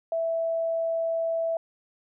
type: tone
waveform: sine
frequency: 659.3 Hz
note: E5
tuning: in tune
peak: -24 dBFS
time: 0.12-1.57 s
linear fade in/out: 2 ms
effects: none